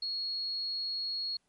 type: tone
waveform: sine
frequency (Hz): 4318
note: C#8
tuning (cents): -46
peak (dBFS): -32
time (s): 0.02-1.37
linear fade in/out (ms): 5
effects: pink hiss -75 dBFS RMS until 1.48 s + MP3 48 kbps